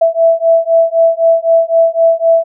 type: beating tone pair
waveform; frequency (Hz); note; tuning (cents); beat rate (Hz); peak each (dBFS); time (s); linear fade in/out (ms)
sine; 659.3 / 663.2; E5 / E5; 0 / +10; 3.9; -10; 0.01-2.44; 10
effects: none